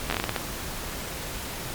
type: slowing click train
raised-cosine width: 0.3 ms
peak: -9 dBFS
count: 9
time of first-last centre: 0.1-0.362 s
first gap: 11 ms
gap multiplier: 1.3
effects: pink hiss -34 dBFS RMS until 1.74 s + MP3 96 kbps